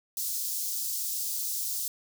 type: high-pass noise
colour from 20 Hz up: white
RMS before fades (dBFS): -32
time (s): 0.17-1.88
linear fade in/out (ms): 2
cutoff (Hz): 4700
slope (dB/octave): 24
effects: none